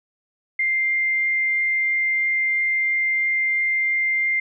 sine tone, 2099 Hz, C7, 5 cents sharp, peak -18 dBFS, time 0.59-4.4 s, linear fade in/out 5 ms, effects none

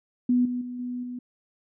sine tone with level steps, 246.9 Hz, B3, in tune, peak -18 / -26 / -32 / -29 / -32 dBFS, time 0.29-1.19 s, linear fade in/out 5 ms, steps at 0.45 / 0.61 / 0.79 / 1.03 s, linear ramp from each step 5 ms, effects none

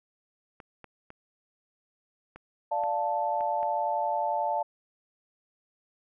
clicks, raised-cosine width 0.5 ms, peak -30 dBFS, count 7, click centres 0.602 / 0.843 / 1.104 / 2.36 / 2.837 / 3.408 / 3.63 s
sine chord, D minor, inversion none, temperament equal, 587.3 / 698.5 / 880 Hz, D5 / F5 / A5, 0 / 0 / 0 cents, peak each -32 / -31 / -28 dBFS, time 2.71-4.63 s, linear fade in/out 10 ms
effects none

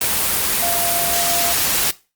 sine tone in noise, 692 Hz, F5, 16 cents flat, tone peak -23 dBFS, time 0.62-1.53 s, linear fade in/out 5 ms, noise white, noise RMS -18 dBFS, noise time 0.01-1.91 s, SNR -8 dB, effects noise-tail reverb RT60 0.3 s tail -19 dB re dry + Opus 24 kbps

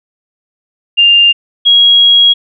sine tone pair in turn, 2800 / 3300 Hz, F7 / G#7, +4 / -12 cents, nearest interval minor third, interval 284 cents, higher second, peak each -3 dBFS, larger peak neither, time 0.97-1.33 / 1.65-2.34 s, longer second, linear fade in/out 20 ms, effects none

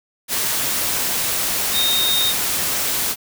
sine tone in noise, 3702 Hz, A#7, 13 cents flat, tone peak -17 dBFS, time 1.72-2.34 s, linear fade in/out 50 ms, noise white, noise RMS -21 dBFS, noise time 0.28-3.16 s, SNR +1 dB, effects none

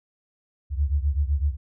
sine beating tone pair, 69.3 / 77.2 Hz, C#2 / D#2, 0 / -13 cents, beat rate 7.9 Hz, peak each -22 / -25 dBFS, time 0.7-1.57 s, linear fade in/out 50 ms, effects none

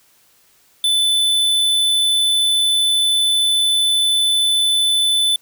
square tone, 3507 Hz, A7, 6 cents flat, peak -14 dBFS, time 0.84-5.36 s, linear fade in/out 2 ms, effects white hiss -55 dBFS RMS until 5.41 s

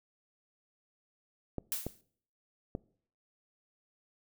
clicks, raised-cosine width 2 ms, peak -22 dBFS, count 3, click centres 1.583 / 1.866 / 2.751 s
blue noise with exponential decay, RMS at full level -31 dBFS, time 1.72-2.01 s, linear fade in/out 0 ms, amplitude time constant 63 ms
effects noise-tail reverb RT60 0.6 s tail -23 dB re dry

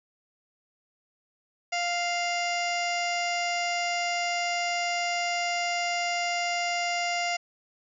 harmonic tone, 698.5 Hz, F5, in tune, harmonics 1 / 2 / 3 / 4 / 5 / 6 / 7 / 8 / 9 / 10, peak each -29 / -39 / -31 / -35 / -47 / -47 / -38 / -40 / -49 / -41 dBFS, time 1.72-7.37 s, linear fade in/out 10 ms, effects none

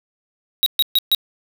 square tone bursts, 3817 Hz, A#7, 40 cents sharp, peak -13 dBFS, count 4, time 0.63-1.148 s, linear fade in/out 0 ms, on 32 ms, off 130 ms, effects none

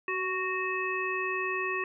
harmonic tone with a mistuned harmonic, 370 Hz, F#4, in tune, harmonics 1 / 3 / 5 / 7, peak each -34 / -34 / -34 / -34 dBFS, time 0.08-1.84 s, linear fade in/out 2 ms, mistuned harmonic 1, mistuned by +22 cents, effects none

